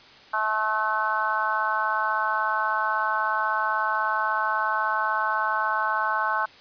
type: harmonic tone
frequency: 216.3 Hz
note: A3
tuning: 29 cents flat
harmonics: 3 / 4 / 5 / 6 / 7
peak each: -34 / -28 / -27 / -30 / -27 dBFS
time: 0.33-6.46 s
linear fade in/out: 10 ms
effects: white hiss -49 dBFS RMS until 6.6 s + resampled to 11025 Hz